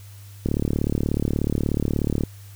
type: click train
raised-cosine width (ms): 3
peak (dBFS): -9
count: 66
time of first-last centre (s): 0.46-2.236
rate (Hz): 36.6
effects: added 100 Hz sine -40 dBFS peak until 2.55 s + white hiss -51 dBFS RMS until 2.55 s